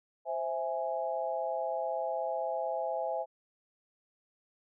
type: chord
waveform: sine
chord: C augmented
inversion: none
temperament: equal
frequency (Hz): 523.3 / 659.3 / 830.6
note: C5 / E5 / G#5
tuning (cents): 0 / 0 / 0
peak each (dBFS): -36 / -34 / -36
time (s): 0.25-3.26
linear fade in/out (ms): 50
effects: none